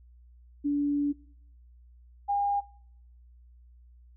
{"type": "tone pair in turn", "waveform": "sine", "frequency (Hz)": [288.1, 808.3], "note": ["D4", "G#5"], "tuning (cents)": [-33, -47], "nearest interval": "octave + tritone", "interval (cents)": 1786, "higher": "second", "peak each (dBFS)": -24, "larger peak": "neither", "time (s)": [[0.64, 1.13], [2.28, 2.61]], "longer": "first", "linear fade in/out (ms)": 20, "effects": ["noise-tail reverb RT60 0.7 s tail -24 dB re dry", "added 60 Hz sine -52 dBFS peak until 4.16 s"]}